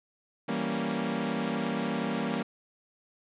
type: chord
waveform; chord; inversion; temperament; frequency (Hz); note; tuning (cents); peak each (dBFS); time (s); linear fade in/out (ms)
sawtooth; E diminished seventh; none; equal; 164.81 / 196 / 233.1 / 277.2; E3 / G3 / Bb3 / Db4; 0 / 0 / 0 / 0; -33 / -30 / -28 / -32; 0.48-2.43; 10
effects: resampled to 8000 Hz + 9-bit